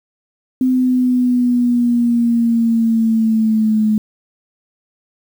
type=exponential sweep; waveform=sine; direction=down; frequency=257.2 to 213.7 Hz; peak=-11 dBFS; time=0.61-3.98 s; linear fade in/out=2 ms; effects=7-bit